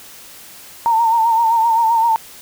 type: tone with vibrato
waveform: sine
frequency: 913 Hz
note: A#5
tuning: 36 cents flat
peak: -11 dBFS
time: 0.86-2.16 s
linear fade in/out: 0 ms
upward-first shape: sine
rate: 7.7 Hz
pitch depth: 53 cents each way
effects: white hiss -39 dBFS RMS until 2.41 s